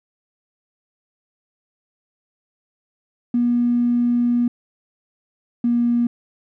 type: tone pair in turn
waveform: triangle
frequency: 240.7 / 238.3 Hz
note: B3 / A#3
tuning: -44 / +38 cents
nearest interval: unison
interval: 18 cents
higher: first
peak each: -11 dBFS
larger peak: neither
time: 3.34-4.48 / 5.64-6.07 s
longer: first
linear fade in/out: 5 ms
effects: tanh soft clip ceiling -13 dBFS